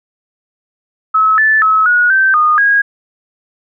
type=tone with pitch steps; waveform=sine; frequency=1291 / 1750 / 1289 / 1453 / 1554 / 1228 / 1640 Hz; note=E6 / A6 / E6 / F#6 / G6 / D#6 / G#6; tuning=-37 / -10 / -39 / -32 / -16 / -23 / -22 cents; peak=-7 dBFS; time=1.14-2.82 s; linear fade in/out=10 ms; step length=240 ms; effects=none